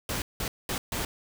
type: noise bursts at uneven times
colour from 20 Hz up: pink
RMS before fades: -31 dBFS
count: 4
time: 0.09-0.22 / 0.4-0.48 / 0.69-0.78 / 0.92-1.05 s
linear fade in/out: 2 ms
effects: none